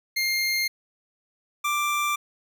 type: tone pair in turn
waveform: 25% pulse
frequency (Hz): 2118 / 1178.4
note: C7 / D6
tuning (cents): +21 / +6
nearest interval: minor seventh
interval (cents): 1015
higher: first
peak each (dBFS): -19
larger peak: neither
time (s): 0.16-0.68 / 1.64-2.16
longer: neither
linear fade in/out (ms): 10
effects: none